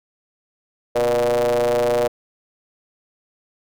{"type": "ring-modulated tone", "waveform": "square", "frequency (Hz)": 61.7, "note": "B1", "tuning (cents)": -1, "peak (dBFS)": -14, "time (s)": [0.95, 2.08], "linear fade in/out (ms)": 10, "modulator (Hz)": 542, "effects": []}